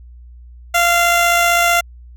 15% pulse tone with amplitude modulation, 691 Hz, F5, 19 cents flat, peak -4 dBFS, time 0.74-1.81 s, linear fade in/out 10 ms, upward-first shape sine, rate 55.6 Hz, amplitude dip 25%, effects added 60 Hz sine -36 dBFS peak until 2.16 s

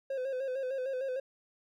triangle tone with vibrato, 524 Hz, C5, 2 cents sharp, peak -30 dBFS, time 0.1-1.2 s, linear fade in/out 5 ms, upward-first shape square, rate 6.6 Hz, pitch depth 54 cents each way, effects none

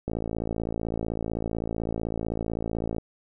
click train, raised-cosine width 2 ms, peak -16 dBFS, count 163, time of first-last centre 0.08-2.983 s, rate 55.8 Hz, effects none

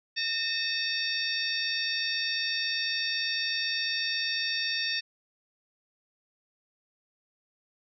harmonic tone with a mistuned harmonic, 914 Hz, A#5, 34 cents flat, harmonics 2 / 3 / 4 / 5 / 6, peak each -34 / -34 / -34 / -34 / -34 dBFS, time 0.16-5.01 s, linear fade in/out 20 ms, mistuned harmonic 3, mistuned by -89 cents, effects none

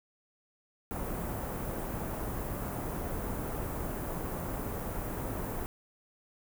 pink band-stop noise, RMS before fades -36 dBFS, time 0.91-5.66 s, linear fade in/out 0 ms, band 1100 to 16000 Hz, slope 12 dB/octave, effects none

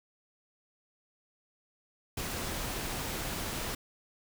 pink noise, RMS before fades -36 dBFS, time 2.17-3.75 s, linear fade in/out 5 ms, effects none

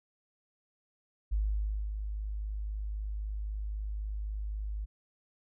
sine tone with ADSR envelope, 51.91 Hz, G#1, in tune, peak -26 dBFS, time 1.31-4.86 s, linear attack 18 ms, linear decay 580 ms, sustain -7 dB, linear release 22 ms, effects none

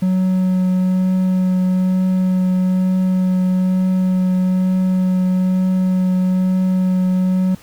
triangle tone with vibrato, 185 Hz, F#3, in tune, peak -11 dBFS, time 0.02-7.55 s, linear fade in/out 5 ms, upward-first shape triangle, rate 1.1 Hz, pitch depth 10 cents each way, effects pink hiss -45 dBFS RMS until 7.62 s

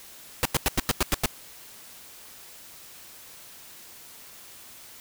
pink noise bursts, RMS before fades -22 dBFS, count 8, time 0.43-1.258 s, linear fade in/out 0 ms, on 23 ms, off 92 ms, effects white hiss -47 dBFS RMS until 5 s

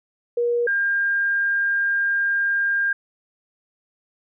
sine tone pair in turn, 477.1 / 1604.8 Hz, A#4 / G6, +40 / +40 cents, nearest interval octave + major sixth, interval 2100 cents, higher second, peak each -18 dBFS, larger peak neither, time 0.37-0.67 / 0.67-2.93 s, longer second, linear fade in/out 5 ms, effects none

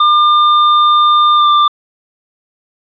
square tone with pitch glide, 1200 to 1186.2 Hz, D6 to D6, +37 to +17 cents, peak -7 dBFS, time 0-1.68 s, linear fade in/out 5 ms, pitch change -20 cents, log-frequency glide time 1.36-1.48 s, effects resampled to 11025 Hz + 7-bit

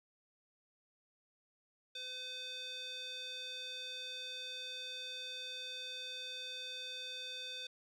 square tone with band-pass filter, 510 Hz, C5, 44 cents flat, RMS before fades -45 dBFS, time 1.95-7.67 s, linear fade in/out 5 ms, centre 3700 Hz, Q 4.4, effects none

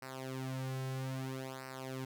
sawtooth tone with flanger, 131.5 Hz, C3, 9 cents sharp, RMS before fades -41 dBFS, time 0.02-2.05 s, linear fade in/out 5 ms, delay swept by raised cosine 0.29 to 3.39 ms, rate 0.61 Hz, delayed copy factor -0.85, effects none

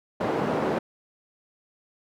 white band-pass noise, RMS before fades -26 dBFS, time 0.2-0.79 s, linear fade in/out 10 ms, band 190 to 580 Hz, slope 12 dB/octave, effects none

